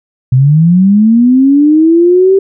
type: linear sweep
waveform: sine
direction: up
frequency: 123.6 to 392 Hz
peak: -3 dBFS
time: 0.32-2.39 s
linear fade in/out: 5 ms
effects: none